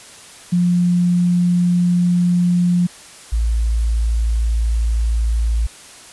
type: tone pair in turn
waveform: sine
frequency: 176.4 / 56.45 Hz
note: F3 / A1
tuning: +18 / +45 cents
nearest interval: octave + minor sixth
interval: 1973 cents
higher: first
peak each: -12 / -14 dBFS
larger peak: first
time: 0.52-2.87 / 3.32-5.67 s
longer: neither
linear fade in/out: 10 ms
effects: white hiss -40 dBFS RMS until 6.12 s + resampled to 24000 Hz